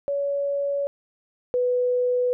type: tone pair in turn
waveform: sine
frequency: 564 / 495.4 Hz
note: C#5 / B4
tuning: +30 / +5 cents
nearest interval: major second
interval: 225 cents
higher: first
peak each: -22 / -19 dBFS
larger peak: second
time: 0.08-0.87 / 1.54-2.33 s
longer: neither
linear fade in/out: 0 ms
effects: none